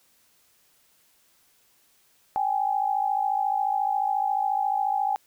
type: tone pair together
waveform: sine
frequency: 782.8 / 837 Hz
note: G5 / G#5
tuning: -3 / +13 cents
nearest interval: minor second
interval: 116 cents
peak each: -25 dBFS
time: 2.36-5.16 s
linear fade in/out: 0 ms
effects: white hiss -63 dBFS RMS until 5.26 s